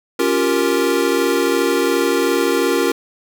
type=chord; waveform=square; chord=G half-diminished seventh; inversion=second; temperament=equal; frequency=277.2 / 349.2 / 392 / 466.2 Hz; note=Db4 / F4 / G4 / Bb4; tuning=0 / 0 / 0 / 0 cents; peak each=-22 / -20 / -22 / -20 dBFS; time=0.19-2.92 s; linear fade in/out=5 ms; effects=none